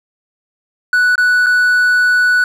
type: tone with dropouts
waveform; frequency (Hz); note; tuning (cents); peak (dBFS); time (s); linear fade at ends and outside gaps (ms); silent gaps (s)
triangle; 1480; F#6; 0; -7; 0.93-2.44; 2; 1.156-1.179 / 1.462-1.466
effects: none